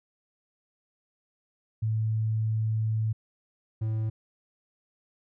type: tone pair in turn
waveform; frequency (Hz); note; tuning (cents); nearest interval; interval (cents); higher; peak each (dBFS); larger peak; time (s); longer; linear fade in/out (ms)
sine / triangle; 110 / 110; A2 / A2; 0 / 0; unison; 0; neither; -24; neither; 1.82-3.13 / 3.81-4.1; first; 10
effects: none